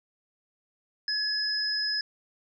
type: tone pair together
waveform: sine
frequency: 1699 / 5091 Hz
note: G#6 / D#8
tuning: +39 / +39 cents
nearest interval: octave + perfect fifth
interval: 1900 cents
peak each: -32 / -27 dBFS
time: 1.08-2.01 s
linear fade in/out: 2 ms
effects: none